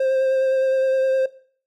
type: tone with vibrato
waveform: triangle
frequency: 528 Hz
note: C5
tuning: 16 cents sharp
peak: -15 dBFS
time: 0-1.26 s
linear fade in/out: 5 ms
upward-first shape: sine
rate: 9.7 Hz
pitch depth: 15 cents each way
effects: noise-tail reverb RT60 0.5 s tail -18 dB re dry